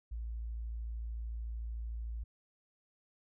sine tone, 56.7 Hz, A#1, 47 cents flat, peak -37 dBFS, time 0.11-2.24 s, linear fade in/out 10 ms, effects none

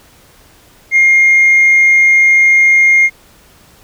triangle tone with tanh clipping, 2127 Hz, C7, 28 cents sharp, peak -5 dBFS, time 0.91-3.1 s, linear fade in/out 50 ms, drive 5 dB, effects pink hiss -45 dBFS RMS until 3.83 s

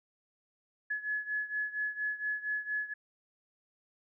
sine beating tone pair, 1700 / 1704.3 Hz, G#6 / G#6, +40 / +44 cents, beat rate 4.3 Hz, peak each -34 / -37 dBFS, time 0.9-2.94 s, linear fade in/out 10 ms, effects none

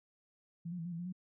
sine tone with pitch steps, 168.3 / 178.6 / 164.6 / 177 / 166.5 / 175.7 / 183.2 Hz, E3 / F3 / E3 / F3 / E3 / F3 / F#3, +36 / +39 / -2 / +23 / +18 / +11 / -17 cents, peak -38 dBFS, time 0.65-1.126 s, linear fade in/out 10 ms, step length 68 ms, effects none

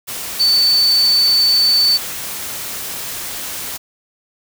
sine tone in noise, 4514 Hz, C#8, 31 cents sharp, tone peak -10 dBFS, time 0.39-1.98 s, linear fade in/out 20 ms, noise white, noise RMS -26 dBFS, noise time 0.07-3.78 s, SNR +13 dB, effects none

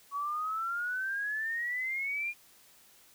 sine exponential sweep, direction up, 1118 to 2433 Hz, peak -31 dBFS, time 0.11-2.34 s, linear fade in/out 50 ms, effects white hiss -60 dBFS RMS until 3.14 s

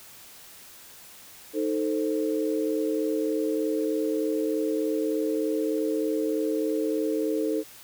sine chord, A diminished, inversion second, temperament equal, 311.1 / 440 / 523.3 Hz, Eb4 / A4 / C5, 0 / 0 / 0 cents, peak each -27 / -27 / -32 dBFS, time 1.53-7.64 s, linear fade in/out 50 ms, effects white hiss -48 dBFS RMS until 7.83 s

